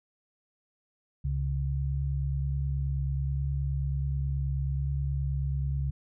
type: tone pair together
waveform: sine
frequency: 68.7 / 138.08 Hz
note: C#2 / C#3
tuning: -15 / -6 cents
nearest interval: octave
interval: 1209 cents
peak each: -29 / -30 dBFS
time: 1.24-5.91 s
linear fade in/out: 10 ms
effects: none